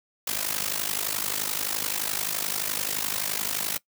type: noise with amplitude modulation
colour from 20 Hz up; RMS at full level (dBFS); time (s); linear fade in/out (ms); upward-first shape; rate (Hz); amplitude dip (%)
white; -25; 0.27-3.78; 5; sine; 51.6; 85
effects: noise-tail reverb RT60 0.1 s tail -21 dB re dry + high-pass 100 Hz 12 dB/octave